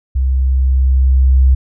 sine tone with level ramp, 65.41 Hz, C2, in tune, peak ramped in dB -11 to -5 dBFS, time 0.15-1.55 s, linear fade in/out 10 ms, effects none

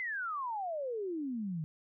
sine exponential sweep, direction down, 2093 to 150 Hz, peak -34 dBFS, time 0-1.64 s, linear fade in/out 0 ms, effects none

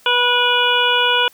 harmonic tone, 488.3 Hz, B4, 20 cents flat, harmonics 1 / 2 / 3 / 5 / 6 / 7, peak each -22 / -19 / -19 / -22 / -18 / -22 dBFS, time 0.06-1.28 s, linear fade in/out 2 ms, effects white hiss -50 dBFS RMS until 1.33 s + high-pass 60 Hz 12 dB/octave

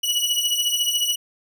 sawtooth beating tone pair, 2923 / 2937 Hz, F#7 / F#7, -22 / -13 cents, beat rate 14 Hz, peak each -20 / -19 dBFS, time 0.03-1.16 s, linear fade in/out 10 ms, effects none

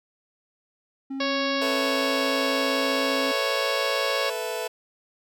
triangle tone, 270.4 Hz, C#4, 43 cents flat, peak -27 dBFS, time 1.1-3.32 s, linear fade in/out 10 ms
harmonic tone, 554.4 Hz, C#5, in tune, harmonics 1 / 2 / 3 / 4 / 5 / 6 / 7 / 8 / 9 / 10, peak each -28 / -31 / -33 / -34 / -35 / -36 / -36 / -37 / -38 / -38 dBFS, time 1.2-4.3 s, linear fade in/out 5 ms
sawtooth chord, A suspended second, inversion none, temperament just, 440 / 495 / 660 Hz, A4 / B4 / E5, 0 / +4 / +2 cents, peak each -28 dBFS, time 1.61-4.68 s, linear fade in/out 10 ms
effects none

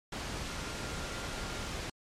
sine tone in noise, 1396.9 Hz, F6, in tune, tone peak -49 dBFS, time 0.47-1.67 s, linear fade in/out 5 ms, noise pink, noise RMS -38 dBFS, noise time 0.12-1.9 s, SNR -14 dB, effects low-pass 7000 Hz 12 dB/octave + MP3 64 kbps

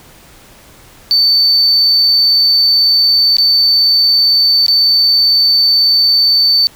sine tone with dropouts, 4539 Hz, C#8, 40 cents sharp, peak -5 dBFS, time 1.11-6.67 s, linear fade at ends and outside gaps 0 ms, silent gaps 3.368-3.384 / 4.664-4.682 s, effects tanh soft clip ceiling -5 dBFS + pink hiss -41 dBFS RMS until 6.75 s

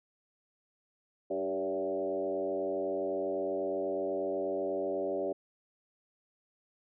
sine tone with frequency modulation, 481.7 Hz, B4, 43 cents flat, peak -30 dBFS, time 1.3-5.33 s, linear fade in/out 10 ms, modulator 91.9 Hz, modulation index 1.9, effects none

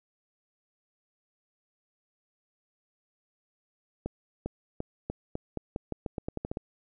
accelerating click train, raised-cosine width 2 ms, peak -19 dBFS, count 15, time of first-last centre 4.06-6.571 s, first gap 400 ms, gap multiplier 0.86, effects none

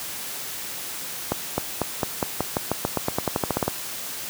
accelerating click train, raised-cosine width 1 ms, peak -7 dBFS, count 19, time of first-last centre 1.32-3.68 s, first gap 260 ms, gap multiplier 0.91, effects white hiss -33 dBFS RMS until 4.29 s + high-pass 80 Hz 12 dB/octave

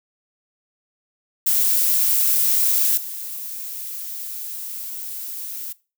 violet noise with level steps, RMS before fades -18 / -31 dBFS, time 1.46-5.73 s, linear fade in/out 10 ms, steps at 2.97 s, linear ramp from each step 5 ms, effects noise-tail reverb RT60 0.3 s tail -20 dB re dry

